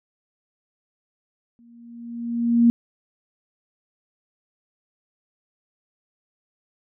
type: tone with exponential growth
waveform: sine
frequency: 235.1 Hz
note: A#3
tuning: 15 cents sharp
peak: -10 dBFS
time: 1.59-2.7 s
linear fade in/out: 0 ms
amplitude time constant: 240 ms
effects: none